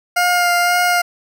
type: tone with vibrato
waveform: 20% pulse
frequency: 707 Hz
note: F5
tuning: 21 cents sharp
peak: -8 dBFS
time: 0.16-1.02 s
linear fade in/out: 10 ms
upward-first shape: sine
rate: 1.9 Hz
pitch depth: 16 cents each way
effects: none